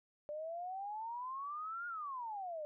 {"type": "exponential two-way sweep", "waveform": "sine", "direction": "up then down", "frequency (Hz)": [587.3, 1437, 587.3], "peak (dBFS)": -40, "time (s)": [0.29, 2.65], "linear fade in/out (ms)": 0, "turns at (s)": 1.87, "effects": []}